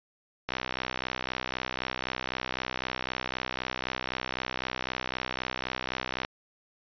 click train, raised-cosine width 0.3 ms, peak -14 dBFS, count 369, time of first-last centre 0.49-6.249 s, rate 63.9 Hz, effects resampled to 11025 Hz

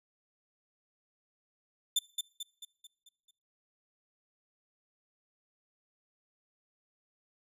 sawtooth tone with echo, 3543 Hz, A7, 11 cents sharp, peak -22 dBFS, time 1.96-1.99 s, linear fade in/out 5 ms, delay 220 ms, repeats 6, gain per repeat -6 dB, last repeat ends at 3.31 s, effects noise-tail reverb RT60 0.5 s tail -22 dB re dry + resampled to 32000 Hz

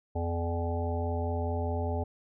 harmonic tone with a mistuned harmonic, 84.9 Hz, F2, 48 cents flat, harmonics 1 / 3 / 5 / 7 / 9 / 10, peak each -30 / -38 / -37 / -38 / -39 / -42 dBFS, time 0.15-2.04 s, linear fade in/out 10 ms, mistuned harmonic 3, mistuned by -27 cents, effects none

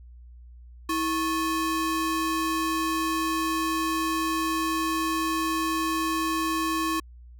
square ring-modulated tone, 711 Hz, F5, 31 cents sharp, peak -22 dBFS, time 0.89-7 s, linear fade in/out 5 ms, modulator 388 Hz, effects added 60 Hz sine -44 dBFS peak until 7.39 s

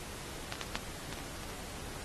clicks, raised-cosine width 0.2 ms, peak -18 / -26 / -17 / -14 / -30 / -21 / -25 / -27 / -30 dBFS, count 9, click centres 0.524 / 0.555 / 0.613 / 0.755 / 1.048 / 1.127 / 1.188 / 1.434 / 1.503 s, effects pink hiss -45 dBFS RMS until 2.04 s + AAC 32 kbps

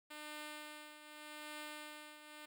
5% pulse tone with tremolo, 301.3 Hz, D4, 44 cents sharp, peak -34 dBFS, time 0.1-2.46 s, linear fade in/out 10 ms, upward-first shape triangle, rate 0.83 Hz, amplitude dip 70%, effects none

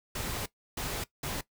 pink noise bursts at uneven times, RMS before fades -35 dBFS, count 3, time 0.15-0.46 / 0.77-1.04 / 1.23-1.41 s, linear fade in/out 5 ms, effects noise-tail reverb RT60 0.1 s tail -18 dB re dry

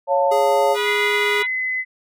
sine chord, Db augmented, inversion none, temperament equal with one note detuned, 554.4 / 698.5 / 890.2 Hz, Db5 / F5 / A5, 0 / 0 / +20 cents, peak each -17 / -22 / -19 dBFS, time 0.07-0.77 s, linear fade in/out 50 ms
square tone, 413.9 Hz, G#4, 6 cents flat, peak -22 dBFS, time 0.31-1.43 s, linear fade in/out 10 ms
harmonic tone, 487.3 Hz, B4, 23 cents flat, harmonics 2 / 3 / 4 / 5 / 6 / 7 / 8, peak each -26 / -28 / -29 / -30 / -31 / -31 / -32 dBFS, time 0.74-1.47 s, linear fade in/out 50 ms
sine tone with pitch glide, 2064 to 2027 Hz, C7 to B6, -24 to +45 cents, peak -20 dBFS, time 0.84-1.85 s, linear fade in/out 50 ms, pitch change -31 cents, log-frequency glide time 1.04-1.64 s
effects none

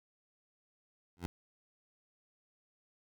15% pulse tone with exponential growth, 87 Hz, F2, 6 cents flat, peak -26 dBFS, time 1.17-1.26 s, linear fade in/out 0 ms, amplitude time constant 18 ms, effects none

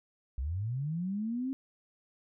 sine linear sweep, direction up, 59 to 271.6 Hz, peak -31 dBFS, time 0.38-1.53 s, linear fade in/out 0 ms, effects none

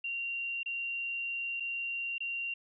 sine tone with dropouts, 2763 Hz, F7, 19 cents flat, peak -33 dBFS, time 0.04-2.54 s, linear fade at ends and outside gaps 5 ms, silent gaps 0.632-0.659 / 1.6-1.604 / 2.182-2.204 s, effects none

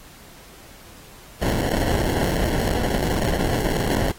pink noise with sample-and-hold, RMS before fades -22 dBFS, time 1.41-4.12 s, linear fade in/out 10 ms, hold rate 1225 Hz, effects pink hiss -46 dBFS RMS until 4.18 s + AAC 48 kbps

